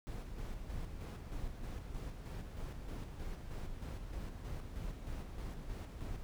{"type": "noise with tremolo", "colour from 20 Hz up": "brown", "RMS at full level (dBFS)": -42, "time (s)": [0.07, 6.23], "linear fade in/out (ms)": 0, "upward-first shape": "square", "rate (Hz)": 3.2, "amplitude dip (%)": 40, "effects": []}